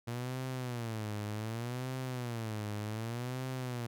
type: tone with vibrato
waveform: sawtooth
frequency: 116.54 Hz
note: A#2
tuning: in tune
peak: -32 dBFS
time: 0.07-3.87 s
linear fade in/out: 10 ms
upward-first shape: sine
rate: 0.66 Hz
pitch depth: 190 cents each way
effects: none